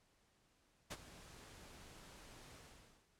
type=noise with ADSR envelope; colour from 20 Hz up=pink; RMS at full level=-43 dBFS; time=0.9-3.07 s; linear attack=15 ms; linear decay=43 ms; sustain=-15 dB; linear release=510 ms; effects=pink hiss -75 dBFS RMS until 3.19 s + low-pass 10000 Hz 12 dB/octave